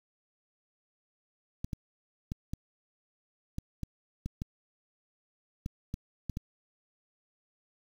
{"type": "clicks", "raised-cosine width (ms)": 5, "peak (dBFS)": -22, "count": 12, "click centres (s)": [1.645, 1.732, 2.319, 2.535, 3.584, 3.833, 4.26, 4.419, 5.661, 5.941, 6.297, 6.371], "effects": ["8-bit"]}